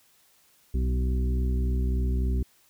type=harmonic tone with a mistuned harmonic; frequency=63.5 Hz; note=B1; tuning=49 cents sharp; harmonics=1 / 2 / 3 / 4 / 5 / 6; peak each=-23 / -35 / -36 / -37 / -47 / -40 dBFS; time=0.74-2.43 s; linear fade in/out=5 ms; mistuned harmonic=2; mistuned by=-37 cents; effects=white hiss -62 dBFS RMS until 2.69 s